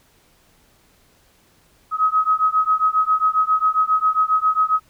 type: beating tone pair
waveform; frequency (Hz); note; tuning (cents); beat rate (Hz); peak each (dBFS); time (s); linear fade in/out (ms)
sine; 1267 / 1274.4; D#6 / D#6; +31 / +41; 7.4; -18; 1.91-4.8; 50
effects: pink hiss -57 dBFS RMS until 4.89 s